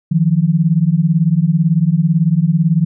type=beating tone pair; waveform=sine; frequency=155.56 / 173.56 Hz; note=D#3 / F3; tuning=0 / -10 cents; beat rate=18 Hz; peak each=-13 dBFS; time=0.11-2.85 s; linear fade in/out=10 ms; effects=none